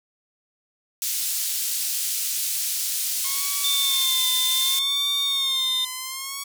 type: band-pass noise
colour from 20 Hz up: white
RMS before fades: -26 dBFS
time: 1.02-4.79 s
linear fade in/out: 0 ms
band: 4000 to 15000 Hz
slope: 12 dB/octave
type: tone with vibrato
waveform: 5% pulse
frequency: 1076 Hz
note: C6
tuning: 48 cents sharp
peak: -18 dBFS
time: 3.24-6.44 s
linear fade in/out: 10 ms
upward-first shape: sine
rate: 0.67 Hz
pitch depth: 92 cents each way
type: tone with pitch glide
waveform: sine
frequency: 3571 to 3625 Hz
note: A7 to A#7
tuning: +25 to -49 cents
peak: -21 dBFS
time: 3.64-5.85 s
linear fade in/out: 5 ms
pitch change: +26 cents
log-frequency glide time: 4.96-5.22 s
effects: none